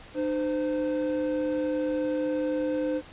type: tone pair together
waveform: triangle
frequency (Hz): 303.3 / 515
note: D#4 / C5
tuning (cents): -44 / -28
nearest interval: major sixth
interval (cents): 916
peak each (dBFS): -26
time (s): 0.14-3.02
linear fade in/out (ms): 50
effects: pink hiss -48 dBFS RMS until 3.12 s + resampled to 8000 Hz